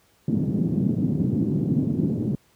white band-pass noise, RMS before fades -23 dBFS, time 0.28-2.35 s, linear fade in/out 2 ms, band 120 to 260 Hz, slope 24 dB/octave, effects pink hiss -61 dBFS RMS until 2.55 s + high-pass 60 Hz 12 dB/octave

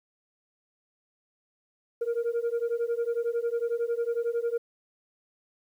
sine beating tone pair, 463.6 / 474.6 Hz, A#4 / A#4, -10 / +31 cents, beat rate 11 Hz, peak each -27 dBFS, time 2.01-4.58 s, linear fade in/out 10 ms, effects tanh soft clip ceiling -23 dBFS + 10-bit

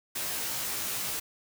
white noise with comb filter, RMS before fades -33 dBFS, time 0.15-1.2 s, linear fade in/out 10 ms, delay 16 ms, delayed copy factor +0.9, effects none

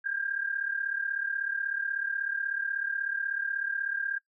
sine tone pair together, 1592.7 / 1629 Hz, G6 / G#6, +27 / -34 cents, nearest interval unison, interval 39 cents, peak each -31 / -33 dBFS, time 0.04-4.19 s, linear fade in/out 20 ms, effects noise-tail reverb RT60 0.1 s tail -19 dB re dry

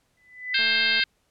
sine tone with exponential growth, 2000 Hz, B6, 21 cents sharp, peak -24 dBFS, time 0.17-0.54 s, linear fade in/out 2 ms, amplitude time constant 79 ms
harmonic tone, 528 Hz, C5, 16 cents sharp, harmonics 3 / 4 / 5 / 6 / 7 / 8 / 9, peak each -25 / -26 / -27 / -28 / -28 / -29 / -30 dBFS, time 0.54-1.04 s, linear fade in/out 5 ms
click train, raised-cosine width 1 ms, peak -29 dBFS, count 91, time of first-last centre 0.59-0.997 s, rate 221 Hz
effects pink hiss -69 dBFS RMS until 1.3 s + low-pass 12000 Hz 12 dB/octave

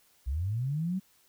sine linear sweep, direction up, 59 to 194.6 Hz, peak -28 dBFS, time 0.26-1 s, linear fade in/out 20 ms, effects white hiss -65 dBFS RMS until 1.28 s

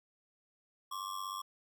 square ring-modulated tone, 1108.7 Hz, C#6, in tune, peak -36 dBFS, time 0.91-1.42 s, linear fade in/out 10 ms, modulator 48.2 Hz, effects none

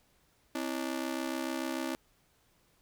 sawtooth ring-modulated tone, 294.2 Hz, D4, 3 cents sharp, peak -26 dBFS, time 0.55-1.95 s, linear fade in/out 0 ms, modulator 33.4 Hz, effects pink hiss -69 dBFS RMS until 2.81 s

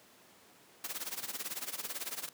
white noise with tremolo, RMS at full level -37 dBFS, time 0.84-2.29 s, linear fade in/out 2 ms, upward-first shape sine, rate 18 Hz, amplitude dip 85%, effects pink hiss -60 dBFS RMS until 2.33 s + high-pass 200 Hz 12 dB/octave

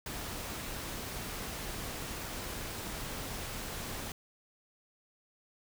pink noise, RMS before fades -40 dBFS, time 0.06-4.12 s, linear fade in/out 2 ms, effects none

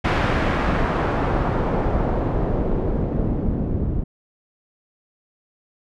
pink noise with low-pass filter sweep, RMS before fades -21 dBFS, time 0.04-4.04 s, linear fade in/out 10 ms, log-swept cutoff 2200 to 260 Hz, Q 0.88, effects none

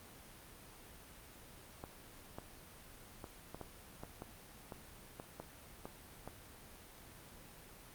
clicks, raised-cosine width 1 ms, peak -30 dBFS, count 12, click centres 1.839 / 2.385 / 3.242 / 3.546 / 3.613 / 4.035 / 4.221 / 4.722 / 5.199 / 5.4 / 5.855 / 6.276 s, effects pink hiss -56 dBFS RMS until 7.94 s + Opus 32 kbps

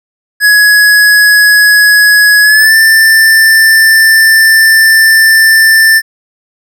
square tone with pitch glide, 1679 to 1777.8 Hz, G#6 to A6, +18 to +17 cents, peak -3 dBFS, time 0.4-6.02 s, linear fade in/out 50 ms, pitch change +99 cents, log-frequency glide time 2.42-2.75 s, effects none

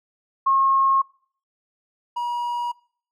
sine / triangle tone pair in turn, 1081 / 959.6 Hz, C#6 / A#5, -44 / +50 cents, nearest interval major second, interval 206 cents, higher first, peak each -15 / -21 dBFS, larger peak first, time 0.46-1.02 / 2.16-2.72 s, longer neither, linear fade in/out 10 ms, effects noise-tail reverb RT60 0.5 s tail -22 dB re dry

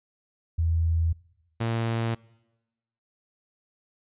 sine / sawtooth tone pair in turn, 82.41 / 114.64 Hz, E2 / A#2, 0 / -28 cents, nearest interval tritone, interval 572 cents, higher second, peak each -21 dBFS, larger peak neither, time 0.58-1.13 / 1.6-2.15 s, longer neither, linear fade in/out 10 ms, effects noise-tail reverb RT60 1.0 s tail -23 dB re dry + resampled to 8000 Hz

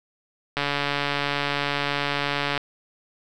click train, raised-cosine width 0.3 ms, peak -8 dBFS, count 288, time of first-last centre 0.57-2.577 s, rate 143 Hz, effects none

